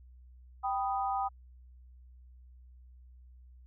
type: chord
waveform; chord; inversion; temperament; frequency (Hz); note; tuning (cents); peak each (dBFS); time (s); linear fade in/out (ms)
sine; G augmented; none; equal; 784 / 987.8 / 1244.5; G5 / B5 / D#6; 0 / 0 / 0; -31 / -37 / -36; 0.63-1.29; 20
effects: added 62 Hz sine -52 dBFS peak until 3.66 s